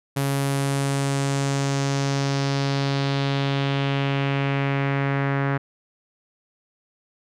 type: tone with low-pass filter sweep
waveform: sawtooth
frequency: 138.59 Hz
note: C#3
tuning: in tune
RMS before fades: -23 dBFS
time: 0.16-5.58 s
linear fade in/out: 10 ms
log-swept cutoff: 12000 to 1700 Hz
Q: 2.2
effects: none